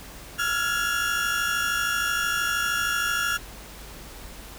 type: tone cluster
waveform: 35% pulse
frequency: 1362 / 1415 / 1676 Hz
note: F6 / F6 / G#6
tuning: -44 / +22 / +15 cents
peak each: -28 / -24 / -27 dBFS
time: 0.38-3.38 s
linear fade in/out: 20 ms
effects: added 50 Hz sine -46 dBFS peak until 4.58 s + pink hiss -43 dBFS RMS until 4.58 s